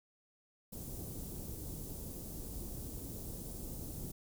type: band-stop noise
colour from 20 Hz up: pink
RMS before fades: -44 dBFS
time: 0.72-4.12 s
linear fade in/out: 10 ms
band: 370 to 9600 Hz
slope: 12 dB/octave
effects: none